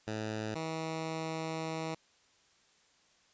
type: tone pair in turn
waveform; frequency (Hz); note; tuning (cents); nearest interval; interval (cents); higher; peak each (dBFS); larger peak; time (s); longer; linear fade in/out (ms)
10% pulse; 108.6 / 160.63; A2 / E3; -22 / -45; perfect fifth; 677; second; -27; neither; 0.07-0.55 / 0.55-1.95; second; 10
effects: white hiss -67 dBFS RMS until 3.33 s + resampled to 16000 Hz